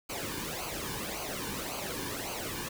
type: noise with flanger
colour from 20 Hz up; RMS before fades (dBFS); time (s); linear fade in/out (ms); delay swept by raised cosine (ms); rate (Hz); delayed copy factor
pink; -37; 0.09-2.69; 10; 0.55 to 1.55; 1.8; -0.7
effects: none